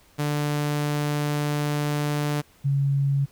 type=tone pair in turn; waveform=sawtooth / sine; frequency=147.4 / 139.13 Hz; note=D3 / C#3; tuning=+7 / +7 cents; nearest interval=minor second; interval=100 cents; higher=first; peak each=-19 dBFS; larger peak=neither; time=0.18-2.42 / 2.64-3.26 s; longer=first; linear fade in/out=20 ms; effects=pink hiss -57 dBFS RMS until 3.31 s